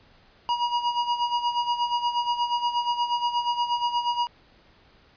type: tone with tremolo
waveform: square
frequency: 958 Hz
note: A#5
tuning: 47 cents sharp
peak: -21 dBFS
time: 0.49-4.27 s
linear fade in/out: 0 ms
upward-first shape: sine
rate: 8.4 Hz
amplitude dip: 70%
effects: pink hiss -57 dBFS RMS until 5.16 s + resampled to 11025 Hz